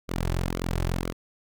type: tone with flanger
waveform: sawtooth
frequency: 43.65 Hz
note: F1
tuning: in tune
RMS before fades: -28 dBFS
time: 0.08-1.13 s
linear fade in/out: 20 ms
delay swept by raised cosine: 1.1 to 4.3 ms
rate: 2 Hz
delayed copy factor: -0.75
effects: none